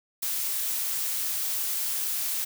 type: noise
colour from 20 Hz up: blue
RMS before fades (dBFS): -29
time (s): 0.22-2.45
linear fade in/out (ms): 10
effects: none